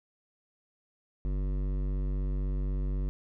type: tone with hard clipping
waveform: triangle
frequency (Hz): 48.06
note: G1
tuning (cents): -34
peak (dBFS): -30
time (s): 1.25-3.09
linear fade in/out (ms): 0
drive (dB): 18
effects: none